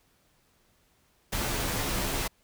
pink noise with comb filter, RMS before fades -30 dBFS, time 1.32-2.28 s, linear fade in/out 10 ms, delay 13 ms, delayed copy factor -0.6, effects pink hiss -67 dBFS RMS until 2.43 s

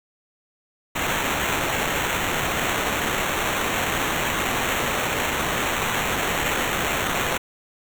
violet noise with sample-and-hold, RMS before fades -24 dBFS, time 0.95-7.38 s, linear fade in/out 10 ms, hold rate 4900 Hz, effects none

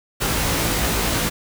pink noise with comb filter, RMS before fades -21 dBFS, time 0.2-1.3 s, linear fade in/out 20 ms, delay 18 ms, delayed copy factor +0.8, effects none

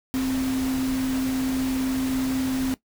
sine tone in noise, 261.6 Hz, C4, in tune, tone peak -22 dBFS, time 0.14-2.74 s, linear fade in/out 0 ms, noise pink, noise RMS -34 dBFS, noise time 0.14-2.74 s, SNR +9 dB, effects noise-tail reverb RT60 0.1 s tail -17 dB re dry

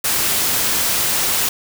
white noise, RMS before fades -18 dBFS, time 0.04-1.49 s, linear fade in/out 5 ms, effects none

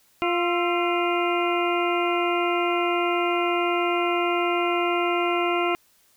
harmonic tone with a mistuned harmonic, 349.2 Hz, F4, in tune, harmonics 1 / 2 / 3 / 4 / 6 / 7 / 8, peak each -24 / -27 / -29 / -30 / -32 / -32 / -33 dBFS, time 0.22-5.75 s, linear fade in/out 0 ms, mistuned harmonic 4, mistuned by -58 cents, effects white hiss -61 dBFS RMS until 6.16 s

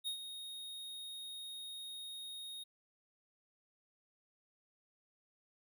square tone with ADSR envelope, 3729 Hz, A#7, in tune, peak -36 dBFS, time 0.04-2.64 s, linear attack 33 ms, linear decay 95 ms, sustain -9 dB, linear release 13 ms, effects none

